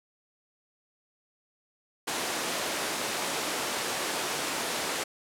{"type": "high-pass noise", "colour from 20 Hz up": "pink", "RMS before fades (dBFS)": -31, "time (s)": [2.07, 5.04], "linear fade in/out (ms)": 10, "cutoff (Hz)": 350, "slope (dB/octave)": 12, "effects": ["low-pass 11000 Hz 12 dB/octave"]}